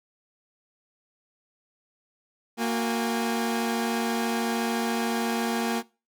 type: tone cluster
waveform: sawtooth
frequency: 231.5 / 364.2 / 814 Hz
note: A#3 / F#4 / G#5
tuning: -12 / -27 / -35 cents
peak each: -22 / -29 / -29 dBFS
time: 2.57-5.83 s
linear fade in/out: 50 ms
effects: noise-tail reverb RT60 0.3 s tail -21 dB re dry